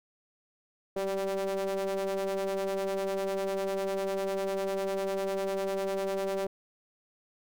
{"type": "ring-modulated tone", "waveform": "square", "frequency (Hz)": 98, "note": "G2", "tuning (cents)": 0, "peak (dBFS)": -27, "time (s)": [0.96, 6.47], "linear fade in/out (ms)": 5, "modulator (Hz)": 485, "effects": []}